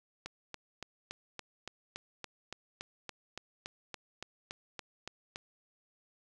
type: click train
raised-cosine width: 0.2 ms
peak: -23 dBFS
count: 19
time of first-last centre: 0.26-5.359 s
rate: 3.53 Hz
effects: none